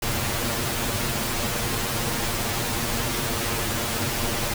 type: noise with comb filter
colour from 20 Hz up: pink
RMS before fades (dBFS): -26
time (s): 0.02-4.54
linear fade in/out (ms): 5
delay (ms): 8.6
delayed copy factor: +0.9
effects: none